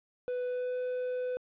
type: tone with pitch glide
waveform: triangle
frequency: 496.6 to 501.5 Hz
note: B4 to B4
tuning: +9 to +26 cents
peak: -29 dBFS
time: 0.28-1.37 s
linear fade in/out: 0 ms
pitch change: +17 cents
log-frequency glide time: 0.46-0.78 s
effects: resampled to 8000 Hz + 11-bit